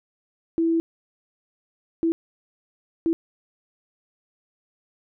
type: tone bursts at uneven times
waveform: sine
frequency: 330 Hz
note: E4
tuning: 2 cents sharp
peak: -18 dBFS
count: 3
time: 0.58-0.8 / 2.03-2.12 / 3.06-3.13 s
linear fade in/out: 0 ms
effects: none